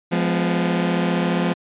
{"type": "chord", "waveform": "sawtooth", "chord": "F diminished", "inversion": "none", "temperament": "just", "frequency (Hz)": [174.61, 209.5, 251.4], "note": ["F3", "Ab3", "Cb4"], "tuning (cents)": [0, 15, 31], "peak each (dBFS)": [-16, -21, -21], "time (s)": [0.11, 1.54], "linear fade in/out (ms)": 20, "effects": ["resampled to 8000 Hz"]}